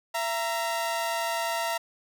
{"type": "tone pair together", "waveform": "sawtooth", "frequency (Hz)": [671.5, 932.3], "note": ["E5", "A#5"], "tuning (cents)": [32, 0], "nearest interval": "tritone", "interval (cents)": 568, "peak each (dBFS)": -26, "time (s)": [0.14, 1.78], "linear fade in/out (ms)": 10, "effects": []}